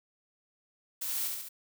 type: noise with echo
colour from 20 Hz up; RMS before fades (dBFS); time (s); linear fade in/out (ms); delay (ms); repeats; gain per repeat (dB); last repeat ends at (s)
blue; -35; 1.01-1.28; 10; 70; 3; -3; 1.49
effects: none